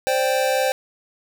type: chord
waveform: square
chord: C suspended second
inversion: none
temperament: equal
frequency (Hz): 523.3 / 587.3 / 784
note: C5 / D5 / G5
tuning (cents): 0 / 0 / 0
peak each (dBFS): -21 / -26 / -24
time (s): 0.07-0.72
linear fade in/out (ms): 0
effects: none